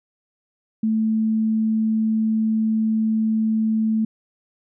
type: tone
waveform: sine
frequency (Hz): 220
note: A3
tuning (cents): 0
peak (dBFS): -17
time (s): 0.83-4.05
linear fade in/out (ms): 5
effects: none